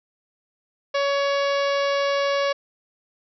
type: harmonic tone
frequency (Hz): 561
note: C#5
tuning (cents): +21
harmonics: 1 / 2 / 3 / 4 / 5 / 6 / 7 / 8 / 9 / 10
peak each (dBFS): -21 / -27 / -31 / -33 / -35 / -37 / -38 / -39 / -40 / -41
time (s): 0.94-2.53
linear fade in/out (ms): 10
effects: none